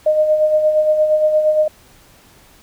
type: tone with tremolo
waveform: sine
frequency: 615 Hz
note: D#5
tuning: 20 cents flat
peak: -9 dBFS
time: 0.06-1.68 s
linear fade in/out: 5 ms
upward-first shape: sine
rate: 8.6 Hz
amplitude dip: 50%
effects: pink hiss -48 dBFS RMS until 2.62 s